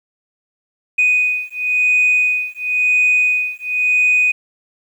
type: beating tone pair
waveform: sine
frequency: 2489 / 2489.96 Hz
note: D#7 / D#7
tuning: 0 / +1 cents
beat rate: 0.96 Hz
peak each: -15 dBFS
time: 0.98-4.32 s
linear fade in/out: 10 ms
effects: tanh soft clip ceiling -7 dBFS + 8-bit